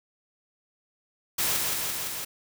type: noise with echo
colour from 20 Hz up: white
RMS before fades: -26 dBFS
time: 1.38-1.57 s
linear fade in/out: 10 ms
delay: 170 ms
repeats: 4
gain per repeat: -2 dB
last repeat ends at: 2.25 s
effects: none